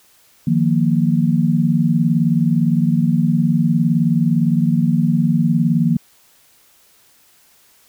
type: chord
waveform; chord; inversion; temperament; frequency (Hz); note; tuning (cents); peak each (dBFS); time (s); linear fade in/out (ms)
sine; Eb suspended second; none; just; 155.56 / 175.01 / 233.3; Eb3 / F3 / Bb3; 0 / +4 / +2; -17; 0.47-5.97; 5
effects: white hiss -53 dBFS RMS until 7.88 s